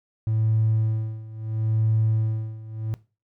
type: tone with tremolo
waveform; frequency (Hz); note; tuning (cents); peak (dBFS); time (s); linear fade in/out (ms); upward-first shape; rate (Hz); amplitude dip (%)
triangle; 110; A2; 0; -14; 0.27-2.94; 0; sine; 0.74; 90
effects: noise-tail reverb RT60 0.3 s tail -19 dB re dry + tanh soft clip ceiling -14 dBFS